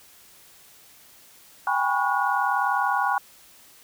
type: tone cluster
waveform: sine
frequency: 787 / 827 / 986 / 1108 / 1446 Hz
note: G5 / G#5 / B5 / C#6 / F#6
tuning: +7 / -8 / -3 / -1 / -40 cents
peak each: -27 dBFS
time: 1.67-3.18 s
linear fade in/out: 2 ms
effects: white hiss -52 dBFS RMS until 3.83 s